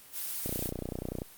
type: noise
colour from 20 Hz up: blue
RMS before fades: -36 dBFS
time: 0.12-0.72 s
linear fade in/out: 50 ms
type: click train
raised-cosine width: 2 ms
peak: -21 dBFS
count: 24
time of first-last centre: 0.46-1.219 s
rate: 30.3 Hz
effects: white hiss -53 dBFS RMS until 1.37 s + Opus 32 kbps